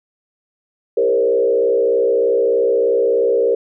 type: tone with frequency modulation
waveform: sine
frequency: 469.1 Hz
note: A#4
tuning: 11 cents sharp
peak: -12 dBFS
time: 0.97-3.55 s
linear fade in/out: 5 ms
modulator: 63.2 Hz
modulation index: 1.1
effects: none